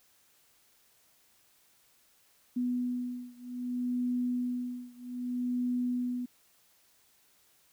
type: beating tone pair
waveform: sine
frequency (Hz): 246.7 / 247.33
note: B3 / B3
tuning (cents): -2 / +3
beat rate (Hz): 0.63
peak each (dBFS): -33 / -34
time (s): 2.56-6.26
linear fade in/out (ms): 10
effects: white hiss -66 dBFS RMS until 7.72 s